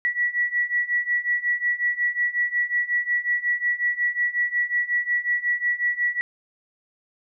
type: beating tone pair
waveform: sine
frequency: 1938 / 1943.5 Hz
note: B6 / B6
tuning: -33 / -28 cents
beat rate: 5.5 Hz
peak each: -25 / -23 dBFS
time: 0.05-6.21 s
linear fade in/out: 0 ms
effects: none